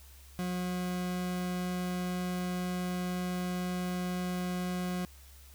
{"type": "tone", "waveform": "40% pulse", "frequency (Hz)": 180.4, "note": "F#3", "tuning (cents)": -44, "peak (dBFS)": -31, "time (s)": [0.39, 5.05], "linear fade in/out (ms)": 0, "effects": ["added 68 Hz sine -52 dBFS peak until 5.54 s", "white hiss -58 dBFS RMS until 5.54 s"]}